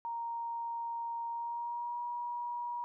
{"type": "tone with pitch glide", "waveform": "sine", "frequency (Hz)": [932.3, 959.1], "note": ["A#5", "A#5"], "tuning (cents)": [0, 49], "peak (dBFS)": -35, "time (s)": [0.05, 2.84], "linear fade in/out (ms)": 0, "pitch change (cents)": 49, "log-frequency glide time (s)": [1.29, 2], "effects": []}